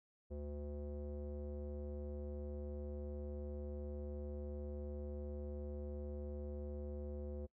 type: tone with low-pass filter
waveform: square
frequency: 73.1 Hz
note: D2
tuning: 7 cents flat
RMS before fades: -45 dBFS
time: 0.3-7.47 s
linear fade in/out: 20 ms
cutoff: 470 Hz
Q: 4.2
effects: noise-tail reverb RT60 0.1 s tail -24 dB re dry